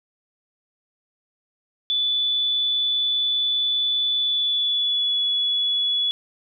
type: tone with pitch glide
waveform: sine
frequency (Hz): 3475 to 3398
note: A7 to G#7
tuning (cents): -22 to +39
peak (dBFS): -19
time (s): 1.9-6.11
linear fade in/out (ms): 0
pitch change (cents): -39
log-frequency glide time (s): 4.16-5.19
effects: none